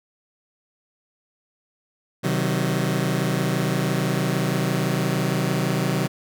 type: chord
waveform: sawtooth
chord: C diminished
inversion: none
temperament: just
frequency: 130.81 / 156.98 / 188.37 Hz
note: C3 / Eb3 / Gb3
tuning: 0 / +16 / +31 cents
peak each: -21 dBFS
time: 2.23-6.08 s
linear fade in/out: 20 ms
effects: none